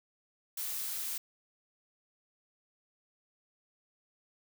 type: noise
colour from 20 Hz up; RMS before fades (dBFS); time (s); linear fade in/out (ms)
blue; -37; 0.57-1.18; 5
effects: none